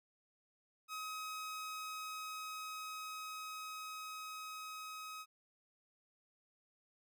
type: tone with level ramp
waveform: sawtooth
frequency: 1268 Hz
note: D#6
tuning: 32 cents sharp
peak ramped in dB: -38 to -42 dBFS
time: 0.88-5.26 s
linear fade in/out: 50 ms
effects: none